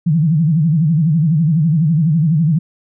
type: tone with vibrato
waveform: sine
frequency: 158.6 Hz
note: D#3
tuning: 33 cents sharp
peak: -10 dBFS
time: 0.06-2.59 s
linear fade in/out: 10 ms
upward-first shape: sine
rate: 12 Hz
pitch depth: 160 cents each way
effects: none